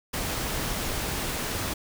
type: noise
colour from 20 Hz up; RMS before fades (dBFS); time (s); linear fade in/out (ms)
pink; -30; 0.13-1.74; 10
effects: none